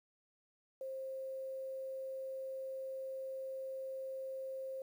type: tone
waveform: sine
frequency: 530 Hz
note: C5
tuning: 22 cents sharp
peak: -40 dBFS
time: 0.81-4.82 s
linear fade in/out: 2 ms
effects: 11-bit